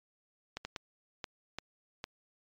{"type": "clicks", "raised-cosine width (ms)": 0.2, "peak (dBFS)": -20, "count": 6, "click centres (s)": [0.57, 0.65, 0.762, 1.242, 1.586, 2.041], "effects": ["low-pass 7000 Hz 12 dB/octave", "MP3 96 kbps"]}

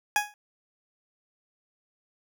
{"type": "tone with exponential decay", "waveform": "20% pulse", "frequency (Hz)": 832, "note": "G#5", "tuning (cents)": 3, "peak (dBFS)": -13, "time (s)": [0.16, 0.34], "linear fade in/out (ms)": 1, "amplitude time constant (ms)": 39, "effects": []}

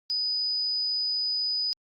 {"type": "tone", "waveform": "sine", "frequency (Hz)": 4978, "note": "D#8", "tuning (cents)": 0, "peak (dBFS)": -25, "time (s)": [0.1, 1.73], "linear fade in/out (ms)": 0, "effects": ["Opus 48 kbps"]}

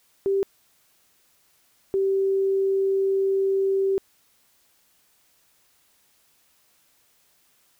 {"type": "tone pair in turn", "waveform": "sine", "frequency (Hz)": [392, 388.2], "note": ["G4", "G4"], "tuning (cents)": [0, -17], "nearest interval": "unison", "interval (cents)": 17, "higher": "first", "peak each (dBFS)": -19, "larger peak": "neither", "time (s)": [[0.26, 0.43], [1.94, 3.98]], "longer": "second", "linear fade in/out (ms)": 0, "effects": ["white hiss -63 dBFS RMS until 7.79 s"]}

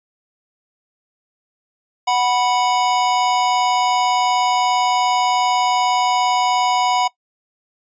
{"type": "tone pair together", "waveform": "square", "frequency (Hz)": [740.3, 983], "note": ["F#5", "B5"], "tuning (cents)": [1, -8], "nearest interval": "perfect fourth", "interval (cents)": 491, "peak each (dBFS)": [-18, -19], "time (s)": [2.07, 7.08], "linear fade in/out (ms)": 10, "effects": ["noise-tail reverb RT60 0.1 s tail -20 dB re dry", "resampled to 16000 Hz"]}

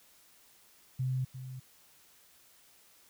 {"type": "tone with echo", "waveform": "sine", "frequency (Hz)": 129.4, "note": "C3", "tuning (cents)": -19, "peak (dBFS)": -29, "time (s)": [0.99, 1.25], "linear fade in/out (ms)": 10, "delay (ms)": 350, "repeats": 1, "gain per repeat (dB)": -11, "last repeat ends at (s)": 1.6, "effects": ["white hiss -62 dBFS RMS until 3.09 s"]}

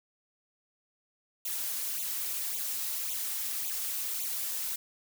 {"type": "noise with flanger", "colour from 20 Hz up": "blue", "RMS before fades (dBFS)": -34, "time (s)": [1.45, 4.76], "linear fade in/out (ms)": 5, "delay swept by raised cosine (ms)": [0.28, 5.48], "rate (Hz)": 1.8, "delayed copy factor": 1, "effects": []}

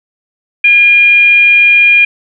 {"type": "tone with frequency modulation", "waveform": "sine", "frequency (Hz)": 2418, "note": "D7", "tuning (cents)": 50, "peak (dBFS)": -3, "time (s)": [0.64, 2.05], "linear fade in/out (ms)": 5, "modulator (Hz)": 763, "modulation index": 0.21, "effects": []}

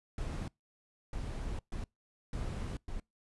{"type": "noise bursts at uneven times", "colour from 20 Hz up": "brown", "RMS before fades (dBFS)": -38, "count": 5, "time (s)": [[0.18, 0.48], [1.13, 1.59], [1.72, 1.84], [2.33, 2.77], [2.88, 3]], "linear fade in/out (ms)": 2, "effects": ["noise-tail reverb RT60 0.2 s tail -26 dB re dry", "resampled to 24000 Hz"]}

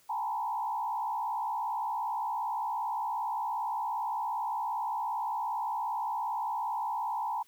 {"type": "tone with frequency modulation", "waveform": "sine", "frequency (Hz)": 900, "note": "A5", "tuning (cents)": 39, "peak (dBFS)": -30, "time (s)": [0.09, 7.43], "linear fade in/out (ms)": 10, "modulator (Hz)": 62.6, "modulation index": 1.4, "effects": ["white hiss -64 dBFS RMS until 7.47 s"]}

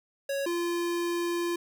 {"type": "tone pair in turn", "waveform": "square", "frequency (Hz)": [554.4, 344.9], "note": ["C#5", "F4"], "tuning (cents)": [0, -22], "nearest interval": "minor sixth", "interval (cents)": 822, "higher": "first", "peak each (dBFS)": [-29, -28], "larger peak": "second", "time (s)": [[0.29, 0.46], [0.46, 1.56]], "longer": "second", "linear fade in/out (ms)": 5, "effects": []}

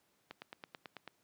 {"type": "click train", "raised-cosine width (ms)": 0.3, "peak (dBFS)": -29, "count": 8, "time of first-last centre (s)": [0.31, 1.077], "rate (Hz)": 9.13, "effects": ["pink hiss -74 dBFS RMS until 1.23 s", "high-pass 150 Hz 12 dB/octave"]}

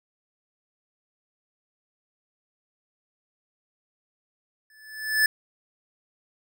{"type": "tone with exponential growth", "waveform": "square", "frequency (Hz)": 1739, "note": "A6", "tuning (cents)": -21, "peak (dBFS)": -16, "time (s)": [4.7, 5.26], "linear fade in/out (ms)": 2, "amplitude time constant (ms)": 120, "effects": []}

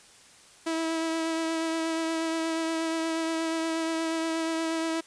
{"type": "tone with vibrato", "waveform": "sawtooth", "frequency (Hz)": 325.3, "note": "E4", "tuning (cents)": -23, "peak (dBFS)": -23, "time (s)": [0.66, 5.01], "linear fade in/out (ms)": 10, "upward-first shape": "triangle", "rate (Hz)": 8.4, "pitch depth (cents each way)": 20, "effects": ["white hiss -54 dBFS RMS until 5.06 s", "resampled to 22050 Hz"]}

